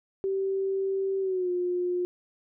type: tone with pitch glide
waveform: sine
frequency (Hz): 387.2 to 357.1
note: G4 to F4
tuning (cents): -21 to +39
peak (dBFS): -25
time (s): 0.24-2.05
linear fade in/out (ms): 0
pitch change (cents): -140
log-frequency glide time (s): 1.2-1.5
effects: none